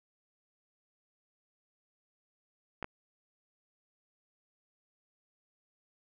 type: clicks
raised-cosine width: 0.5 ms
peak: -22 dBFS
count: 2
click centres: 2.827 / 2.844 s
effects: none